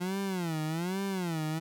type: tone with vibrato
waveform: 30% pulse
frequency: 174.61 Hz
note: F3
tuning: in tune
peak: -28 dBFS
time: 0-1.6 s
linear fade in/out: 20 ms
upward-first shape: sine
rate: 1.2 Hz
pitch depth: 210 cents each way
effects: none